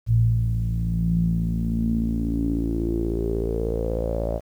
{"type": "tone with low-pass filter sweep", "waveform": "sawtooth", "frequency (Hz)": 56.4, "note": "A1", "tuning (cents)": 44, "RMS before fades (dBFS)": -23, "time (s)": [0.06, 4.41], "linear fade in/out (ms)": 50, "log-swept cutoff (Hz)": [110, 610], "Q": 7.9, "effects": ["9-bit"]}